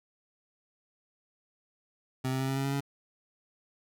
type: tone with pitch steps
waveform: 25% pulse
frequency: 130.2 / 131.71 / 133.24 / 134.79 / 136.36 / 137.94 / 139.54 Hz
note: C3 / C3 / C3 / C#3 / C#3 / C#3 / C#3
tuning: -8 / +12 / +32 / -48 / -28 / -8 / +12 cents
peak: -25 dBFS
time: 2.24-2.807 s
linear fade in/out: 10 ms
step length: 81 ms
effects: none